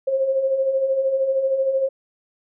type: beating tone pair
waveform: sine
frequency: 523.3 / 536.3 Hz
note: C5 / C5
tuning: 0 / +43 cents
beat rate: 13 Hz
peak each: -27 / -18 dBFS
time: 0.07-1.89 s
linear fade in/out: 10 ms
effects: none